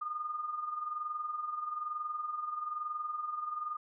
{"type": "tone with amplitude modulation", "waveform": "sine", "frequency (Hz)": 1221, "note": "D#6", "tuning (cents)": -33, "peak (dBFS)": -32, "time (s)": [0.01, 3.77], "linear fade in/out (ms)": 10, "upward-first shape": "sine", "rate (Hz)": 21.1, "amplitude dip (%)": 60, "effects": []}